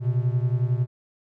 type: beating tone pair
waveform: triangle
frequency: 120.7 / 131.7 Hz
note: B2 / C3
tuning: -39 / +12 cents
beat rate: 11 Hz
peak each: -20 / -23 dBFS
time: 0-0.87 s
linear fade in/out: 50 ms
effects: none